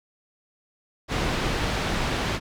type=low-pass noise; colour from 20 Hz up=pink; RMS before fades=-26 dBFS; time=1.08-2.4 s; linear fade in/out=50 ms; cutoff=4300 Hz; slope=12 dB/octave; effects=none